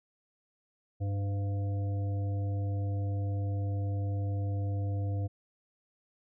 harmonic tone with a mistuned harmonic, 99.4 Hz, G2, 25 cents sharp, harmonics 1 / 3 / 5 / 7, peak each -29 / -43 / -45 / -48 dBFS, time 1-5.28 s, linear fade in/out 20 ms, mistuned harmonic 5, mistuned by +26 cents, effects none

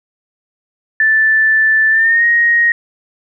sine tone with pitch glide, 1760 to 1875.5 Hz, A6 to A#6, 0 to +10 cents, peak -8 dBFS, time 1-2.72 s, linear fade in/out 2 ms, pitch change +110 cents, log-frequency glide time 1.9-2.25 s, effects none

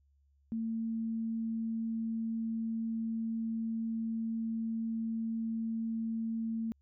sine tone, 225.5 Hz, A3, 43 cents sharp, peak -32 dBFS, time 0.52-6.72 s, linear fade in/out 0 ms, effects added 70 Hz sine -66 dBFS peak until 6.81 s

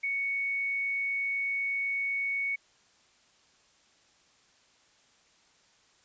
sine tone, 2223 Hz, C#7, 4 cents sharp, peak -28 dBFS, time 0.03-2.56 s, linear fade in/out 10 ms, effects white hiss -64 dBFS RMS until 6.04 s + resampled to 16000 Hz

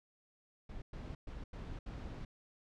brown noise bursts at uneven times, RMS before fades -45 dBFS, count 5, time 0.69-0.82 / 0.93-1.15 / 1.27-1.44 / 1.53-1.79 / 1.86-2.25 s, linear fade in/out 5 ms, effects low-pass 5000 Hz 12 dB/octave

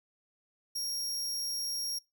sawtooth tone, 5588 Hz, F8, in tune, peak -30 dBFS, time 0.75-1.99 s, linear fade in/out 10 ms, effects noise-tail reverb RT60 0.2 s tail -23 dB re dry

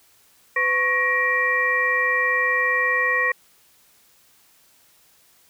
sine tone cluster, 503 / 1102 / 1890 / 2355 Hz, B4 / C#6 / A#6 / D7, +32 / -11 / +23 / +4 cents, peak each -28 / -26 / -19 / -28 dBFS, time 0.56-3.32 s, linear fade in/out 5 ms, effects white hiss -57 dBFS RMS until 5.49 s

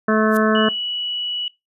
harmonic tone, 217.1 Hz, A3, 23 cents flat, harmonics 1 / 2 / 3 / 5 / 6 / 7 / 8, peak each -17 / -20 / -22 / -24 / -25 / -25 / -26 dBFS, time 0.08-0.69 s, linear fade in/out 5 ms
violet noise with exponential growth, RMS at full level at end -25 dBFS, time 0.28-0.37 s, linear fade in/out 1 ms, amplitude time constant 19 ms
sine tone, 2941 Hz, F#7, 11 cents flat, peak -22 dBFS, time 0.55-1.48 s, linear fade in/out 2 ms
effects noise-tail reverb RT60 0.2 s tail -21 dB re dry + resampled to 32000 Hz

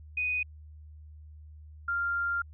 sine tone pair in turn, 2489 / 1393.7 Hz, D#7 / F6, 0 / -4 cents, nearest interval minor seventh, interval 1004 cents, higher first, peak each -27 dBFS, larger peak neither, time 0.17-0.43 / 1.88-2.42 s, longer second, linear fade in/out 5 ms, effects added 76 Hz sine -46 dBFS peak until 2.53 s

